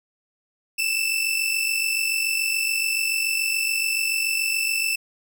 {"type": "tone pair together", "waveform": "sawtooth", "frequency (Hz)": [2627, 2674], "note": ["E7", "E7"], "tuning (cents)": [-7, 24], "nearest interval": "unison", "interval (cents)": 31, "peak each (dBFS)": -21, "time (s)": [0.78, 4.96], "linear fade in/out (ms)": 10, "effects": []}